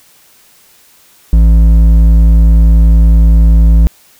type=tone with hard clipping; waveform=sine; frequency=55.3 Hz; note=A1; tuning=9 cents sharp; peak=-4 dBFS; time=1.33-3.87 s; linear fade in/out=0 ms; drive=7 dB; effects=white hiss -45 dBFS RMS until 4.19 s